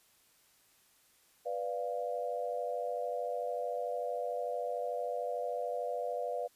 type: chord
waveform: sine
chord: B diminished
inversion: none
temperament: equal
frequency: 493.9 / 587.3 / 698.5 Hz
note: B4 / D5 / F5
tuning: 0 / 0 / 0 cents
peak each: -37 / -38 / -38 dBFS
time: 1.45-6.48 s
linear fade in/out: 20 ms
effects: white hiss -67 dBFS RMS until 6.55 s + resampled to 32000 Hz